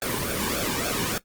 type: noise with flanger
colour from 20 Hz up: pink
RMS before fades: -27 dBFS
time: 0.02-1.18 s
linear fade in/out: 2 ms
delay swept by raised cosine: 1 to 1.55 ms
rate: 3.5 Hz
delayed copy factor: -0.7
effects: noise-tail reverb RT60 0.1 s tail -17 dB re dry + Opus 24 kbps